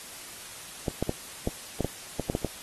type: clicks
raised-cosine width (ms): 2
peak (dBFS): -13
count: 10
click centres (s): 0.882 / 1.026 / 1.094 / 1.474 / 1.807 / 1.846 / 2.197 / 2.299 / 2.351 / 2.447
effects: white hiss -43 dBFS RMS until 2.62 s + AAC 32 kbps